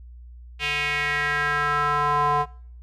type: tone with band-pass filter sweep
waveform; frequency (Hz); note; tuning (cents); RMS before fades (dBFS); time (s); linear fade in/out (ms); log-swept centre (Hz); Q
square; 146.83; D3; 0; -23; 0.59-2.46; 50; 2700 to 900; 3.7
effects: noise-tail reverb RT60 0.6 s tail -25 dB re dry + added 60 Hz sine -40 dBFS peak until 2.82 s